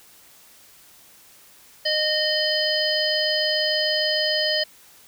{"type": "harmonic tone with a mistuned harmonic", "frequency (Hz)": 614, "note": "D#5", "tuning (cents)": -23, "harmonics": [1, 3, 5, 7, 8], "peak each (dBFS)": [-25, -27, -26, -28, -25], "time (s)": [1.85, 4.64], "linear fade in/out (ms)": 10, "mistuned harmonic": 8, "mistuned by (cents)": 18, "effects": ["white hiss -51 dBFS RMS until 5.07 s"]}